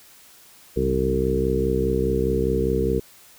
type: harmonic tone with a mistuned harmonic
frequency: 64.9 Hz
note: C2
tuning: 13 cents flat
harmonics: 1 / 2 / 3 / 4 / 5 / 6 / 7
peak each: -26 / -29 / -28 / -30 / -30 / -25 / -24 dBFS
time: 0.76-3 s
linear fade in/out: 10 ms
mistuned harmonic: 2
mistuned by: +54 cents
effects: white hiss -50 dBFS RMS until 3.38 s